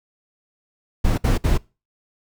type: noise bursts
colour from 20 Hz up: brown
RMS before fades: -17 dBFS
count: 3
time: 1.04-1.578 s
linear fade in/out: 10 ms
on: 140 ms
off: 59 ms
effects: noise-tail reverb RT60 0.3 s tail -24 dB re dry